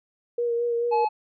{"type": "tone with vibrato", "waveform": "sine", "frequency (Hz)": 472.9, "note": "A#4", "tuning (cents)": 25, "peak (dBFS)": -22, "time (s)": [0.38, 1.05], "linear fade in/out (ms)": 5, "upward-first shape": "sine", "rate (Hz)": 4.6, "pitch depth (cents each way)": 21}
{"type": "tone", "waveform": "triangle", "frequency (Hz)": 855, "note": "A5", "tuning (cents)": -50, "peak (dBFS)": -19, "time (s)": [0.91, 1.09], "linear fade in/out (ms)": 20}
{"effects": ["resampled to 11025 Hz"]}